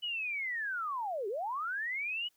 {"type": "linear two-way sweep", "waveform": "sine", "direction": "down then up", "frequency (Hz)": [2980, 374.9, 2980], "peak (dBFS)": -33, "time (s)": [0.02, 2.29], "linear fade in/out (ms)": 20, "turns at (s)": 1.28, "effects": ["white hiss -73 dBFS RMS until 2.36 s"]}